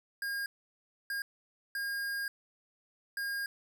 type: tone bursts at uneven times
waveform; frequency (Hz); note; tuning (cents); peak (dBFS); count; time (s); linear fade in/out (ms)
square; 1620; G#6; -43; -34; 4; 0.22-0.46 / 1.1-1.22 / 1.75-2.28 / 3.17-3.46; 2
effects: none